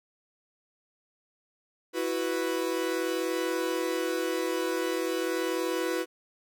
45% pulse chord, E suspended second, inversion none, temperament equal, 329.6 / 370 / 493.9 Hz, E4 / F#4 / B4, 0 / 0 / 0 cents, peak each -32 dBFS, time 1.93-6.06 s, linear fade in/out 50 ms, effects none

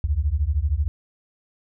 sine beating tone pair, 67.3 / 80.3 Hz, C2 / E2, +49 / -45 cents, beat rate 13 Hz, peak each -22 dBFS, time 0.04-0.88 s, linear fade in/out 0 ms, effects none

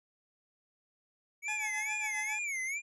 square tone with vibrato, 2226 Hz, C#7, 7 cents sharp, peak -34 dBFS, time 1.42-2.82 s, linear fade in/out 50 ms, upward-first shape sine, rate 2.3 Hz, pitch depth 150 cents each way
20% pulse tone with tremolo, 854 Hz, G#5, 48 cents sharp, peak -31 dBFS, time 1.48-2.39 s, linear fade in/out 2 ms, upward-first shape triangle, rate 7.4 Hz, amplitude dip 80%
effects resampled to 24000 Hz

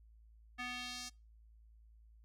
square tone with band-pass filter sweep, 247.3 Hz, B3, 3 cents sharp, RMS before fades -44 dBFS, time 0.58-1.1 s, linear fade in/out 20 ms, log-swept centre 2000 to 6100 Hz, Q 1.6, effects noise-tail reverb RT60 0.3 s tail -25 dB re dry + added 55 Hz sine -59 dBFS peak until 2.24 s

